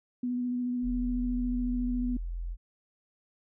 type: tone with vibrato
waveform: sine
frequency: 246.6 Hz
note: B3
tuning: 2 cents flat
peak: -28 dBFS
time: 0.23-2.17 s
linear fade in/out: 5 ms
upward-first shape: square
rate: 14 Hz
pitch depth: 13 cents each way
type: tone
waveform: sine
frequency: 42.75 Hz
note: F1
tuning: 36 cents flat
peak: -32 dBFS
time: 0.82-2.57 s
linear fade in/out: 50 ms
effects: none